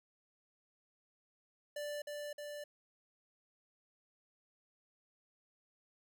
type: tone with echo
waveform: square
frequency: 587.3 Hz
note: D5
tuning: in tune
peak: -40 dBFS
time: 1.76-2.02 s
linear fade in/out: 5 ms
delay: 310 ms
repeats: 2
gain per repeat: -2 dB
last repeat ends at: 2.64 s
effects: none